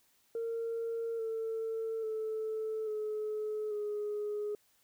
sine tone with pitch steps, 459 / 448.3 / 437.8 / 427.5 / 417.5 Hz, A#4 / A4 / A4 / A4 / G#4, -27 / +32 / -9 / -50 / +9 cents, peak -32 dBFS, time 0.35-4.55 s, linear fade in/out 2 ms, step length 840 ms, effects tanh soft clip ceiling -30 dBFS + white hiss -70 dBFS RMS until 4.83 s

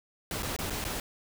pink noise with dropouts, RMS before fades -34 dBFS, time 0.31-1 s, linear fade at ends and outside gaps 1 ms, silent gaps 0.424-0.43 / 0.564-0.588 / 0.699-0.705 / 0.842-0.85 s, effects none

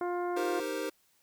harmonic tone, 353.1 Hz, F4, 19 cents sharp, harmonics 1 / 2 / 3 / 4 / 5 / 6, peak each -32 / -36 / -40 / -44 / -54 / -54 dBFS, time 0.01-0.6 s, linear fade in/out 2 ms
square chord, C minor seventh, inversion first, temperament equal, 311.1 / 392 / 466.2 / 523.3 Hz, Eb4 / G4 / Bb4 / C5, 0 / 0 / 0 / 0 cents, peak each -39 dBFS, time 0.36-0.9 s, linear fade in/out 10 ms
effects white hiss -69 dBFS RMS until 1.22 s

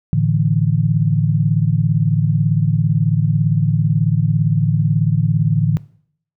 sine chord, A suspended fourth, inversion none, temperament equal, 110 / 146.83 / 164.81 Hz, A2 / D3 / E3, 0 / 0 / 0 cents, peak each -17 / -16 / -18 dBFS, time 0.13-5.77 s, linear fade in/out 0 ms, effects noise-tail reverb RT60 0.6 s tail -20 dB re dry

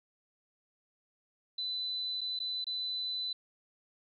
sine tone with dropouts, 4004 Hz, B7, 23 cents sharp, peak -33 dBFS, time 1.58-3.33 s, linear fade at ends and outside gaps 5 ms, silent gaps 2.209-2.213 / 2.391-2.4 / 2.644-2.667 s, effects none

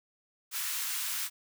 white high-pass noise, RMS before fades -34 dBFS, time 0.51-1.3 s, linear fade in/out 50 ms, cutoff 1100 Hz, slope 24 dB/octave, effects none

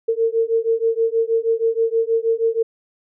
sine beating tone pair, 451.6 / 457.9 Hz, A4 / A#4, +45 / -31 cents, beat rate 6.3 Hz, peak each -19 dBFS, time 0.08-2.63 s, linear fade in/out 10 ms, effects none

